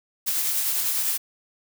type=noise with tremolo; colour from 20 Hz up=blue; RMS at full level=-23 dBFS; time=0.26-1.18 s; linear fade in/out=20 ms; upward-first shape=triangle; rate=10 Hz; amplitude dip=35%; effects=none